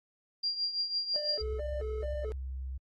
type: tone with tremolo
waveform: sine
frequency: 4771 Hz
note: D8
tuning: 26 cents sharp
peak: -27 dBFS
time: 0.43-1.42 s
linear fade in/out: 10 ms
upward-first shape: triangle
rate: 6 Hz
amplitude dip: 75%
type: tone with vibrato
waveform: triangle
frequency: 507 Hz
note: B4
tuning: 45 cents sharp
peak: -34 dBFS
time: 1.16-2.32 s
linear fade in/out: 0 ms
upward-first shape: square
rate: 2.3 Hz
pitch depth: 280 cents each way
type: tone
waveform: sine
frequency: 65.41 Hz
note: C2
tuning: in tune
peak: -35 dBFS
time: 1.41-2.78 s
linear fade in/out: 10 ms
effects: AAC 32 kbps